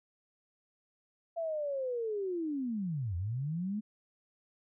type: linear two-way sweep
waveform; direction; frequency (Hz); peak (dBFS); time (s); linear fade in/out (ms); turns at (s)
sine; down then up; 678 to 82.6 to 218.8; -32; 1.36-3.81; 20; 3.16
effects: none